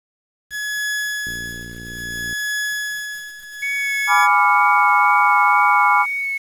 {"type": "tone with tremolo", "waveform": "40% pulse", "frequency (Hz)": 1693, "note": "G#6", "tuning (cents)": 33, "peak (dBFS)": -19, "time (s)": [0.5, 4.28], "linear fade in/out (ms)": 50, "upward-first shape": "triangle", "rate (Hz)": 0.6, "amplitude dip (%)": 90}
{"type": "click train", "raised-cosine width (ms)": 3, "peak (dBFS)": -24, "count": 63, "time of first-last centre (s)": [1.27, 2.328], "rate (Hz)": 58.6}
{"type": "tone with vibrato", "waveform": "sine", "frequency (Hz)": 2217, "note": "C#7", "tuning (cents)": 0, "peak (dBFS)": -20, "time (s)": [3.62, 6.38], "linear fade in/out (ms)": 10, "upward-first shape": "sine", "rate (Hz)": 2.1, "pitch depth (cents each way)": 15}
{"type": "chord", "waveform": "sine", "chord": "G# diminished seventh", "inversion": "none", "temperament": "equal", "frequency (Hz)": [830.6, 987.8, 1174.7, 1396.9], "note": ["G#5", "B5", "D6", "F6"], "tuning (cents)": [0, 0, 0, 0], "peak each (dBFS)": [-18, -17, -17, -19], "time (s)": [4.07, 6.06], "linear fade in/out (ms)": 50}
{"effects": ["resampled to 32000 Hz", "7-bit"]}